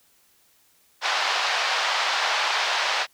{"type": "band-pass noise", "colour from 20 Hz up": "pink", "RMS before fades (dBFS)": -24, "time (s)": [1.01, 3.07], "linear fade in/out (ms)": 50, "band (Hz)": [720, 5000], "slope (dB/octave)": 24, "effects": ["white hiss -61 dBFS RMS until 3.13 s"]}